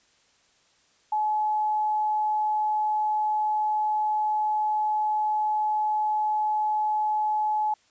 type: tone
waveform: sine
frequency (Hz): 853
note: G#5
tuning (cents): +46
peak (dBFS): -22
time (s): 1.12-7.74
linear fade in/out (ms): 5
effects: white hiss -63 dBFS RMS until 7.9 s + resampled to 16000 Hz